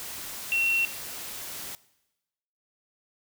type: tone in noise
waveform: sine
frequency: 2724 Hz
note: F7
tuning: 44 cents flat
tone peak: -22 dBFS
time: 0.52-0.85 s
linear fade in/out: 0 ms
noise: white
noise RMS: -38 dBFS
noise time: 0-1.75 s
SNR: +13 dB
effects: noise-tail reverb RT60 1.0 s tail -20 dB re dry